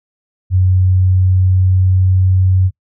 sine tone with pitch glide, 92.5 to 93.3 Hz, F#2 to F#2, 0 to +15 cents, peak -8 dBFS, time 0.5-2.71 s, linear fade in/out 50 ms, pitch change +15 cents, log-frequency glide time 0.62-2.32 s, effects noise-tail reverb RT60 0.1 s tail -23 dB re dry

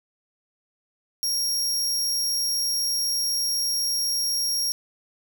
sawtooth tone, 5588 Hz, F8, in tune, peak -20 dBFS, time 1.23-4.72 s, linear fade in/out 0 ms, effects none

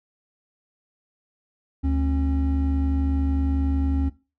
triangle tone pair together, 73.42 / 271.2 Hz, D2 / C#4, 0 / -38 cents, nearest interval octave + major seventh, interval 2262 cents, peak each -19 / -23 dBFS, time 1.83-4.1 s, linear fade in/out 20 ms, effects noise-tail reverb RT60 0.3 s tail -19 dB re dry

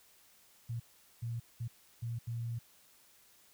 sine tone bursts at uneven times, 117 Hz, A#2, 7 cents sharp, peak -35 dBFS, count 5, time 0.69-0.8 / 1.22-1.4 / 1.6-1.68 / 2.02-2.19 / 2.27-2.59 s, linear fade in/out 10 ms, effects white hiss -64 dBFS RMS until 3.53 s

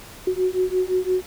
sine beating tone pair, 366.2 / 372 Hz, F#4 / F#4, -18 / +9 cents, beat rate 5.8 Hz, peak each -22 dBFS, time 0.27-1.22 s, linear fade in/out 5 ms, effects pink hiss -42 dBFS RMS until 1.26 s

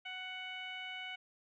15% pulse tone with low-pass filter, 743 Hz, F#5, 7 cents sharp, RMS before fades -44 dBFS, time 0.05-1.16 s, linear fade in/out 10 ms, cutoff 2700 Hz, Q 5.6, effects none

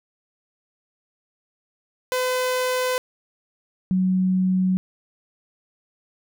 sawtooth / sine tone pair in turn, 507 / 185.89 Hz, B4 / F#3, +45 / +8 cents, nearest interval octave + perfect fourth, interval 1737 cents, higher first, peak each -17 dBFS, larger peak neither, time 2.12-2.98 / 3.91-4.77 s, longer neither, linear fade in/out 0 ms, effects none

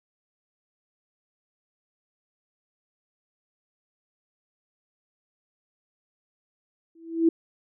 sine tone with exponential growth, 329.6 Hz, E4, in tune, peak -13 dBFS, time 6.95-7.29 s, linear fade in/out 5 ms, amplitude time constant 72 ms, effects none

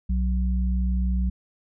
sine tone pair together, 61.62 / 185 Hz, B1 / F#3, -3 / 0 cents, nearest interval octave + perfect fifth, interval 1903 cents, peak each -21 / -28 dBFS, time 0.09-1.3 s, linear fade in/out 10 ms, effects none

